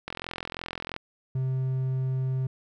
click train, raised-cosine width 0.3 ms, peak -17 dBFS, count 39, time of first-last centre 0.08-0.964 s, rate 43 Hz
triangle tone, 130.81 Hz, C3, in tune, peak -23 dBFS, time 1.35-2.47 s, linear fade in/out 5 ms
effects none

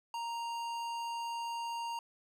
sine tone with tanh clipping, 932.3 Hz, A#5, in tune, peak -38 dBFS, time 0.14-1.99 s, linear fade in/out 2 ms, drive 17 dB, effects none

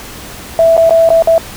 sine tone with dropouts, 659 Hz, E5, 1 cent flat, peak -4 dBFS, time 0.59-1.38 s, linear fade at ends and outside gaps 1 ms, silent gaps 0.768-0.777 / 0.895-0.907 / 1.09-1.103 / 1.223-1.273 s, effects pink hiss -29 dBFS RMS until 1.56 s

